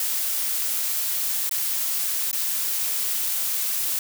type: noise with dropouts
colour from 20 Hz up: blue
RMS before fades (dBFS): -25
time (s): 0-3.99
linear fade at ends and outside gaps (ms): 2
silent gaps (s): 1.494-1.511 / 2.314-2.329
effects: none